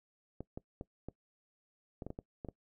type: clicks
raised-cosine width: 2 ms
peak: -28 dBFS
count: 10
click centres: 0.406 / 0.575 / 0.811 / 1.086 / 2.022 / 2.066 / 2.104 / 2.189 / 2.448 / 2.487 s
effects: noise-tail reverb RT60 0.1 s tail -21 dB re dry